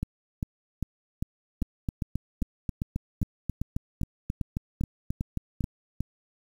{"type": "two click trains", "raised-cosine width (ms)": 5, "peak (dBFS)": [-16, -16], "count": [16, 16], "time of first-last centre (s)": [[1.62, 5.641], [0.03, 6.006]], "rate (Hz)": [3.73, 2.51], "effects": ["8-bit"]}